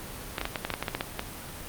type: clicks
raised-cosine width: 0.3 ms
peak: -12 dBFS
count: 12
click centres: 0.382 / 0.414 / 0.454 / 0.558 / 0.65 / 0.703 / 0.739 / 0.826 / 0.882 / 0.95 / 1.009 / 1.194 s
effects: pink hiss -40 dBFS RMS until 1.68 s + Opus 32 kbps